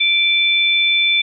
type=tone pair together; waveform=sine; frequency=2349 / 3514 Hz; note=D7 / A7; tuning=0 / -3 cents; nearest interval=perfect fifth; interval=697 cents; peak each=-15 dBFS; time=0-1.22 s; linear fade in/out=10 ms; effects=none